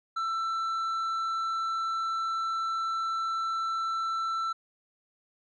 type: tone with tanh clipping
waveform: sine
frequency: 1334 Hz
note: E6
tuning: 20 cents sharp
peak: -29 dBFS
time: 0.16-4.53 s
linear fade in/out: 10 ms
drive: 6 dB
effects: none